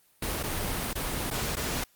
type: noise with dropouts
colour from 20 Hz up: pink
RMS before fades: -31 dBFS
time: 0.22-1.84 s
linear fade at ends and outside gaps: 5 ms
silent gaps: 0.431-0.435 / 0.932-0.954 / 1.304-1.31 / 1.555-1.567 s
effects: white hiss -64 dBFS RMS until 1.95 s + Opus 32 kbps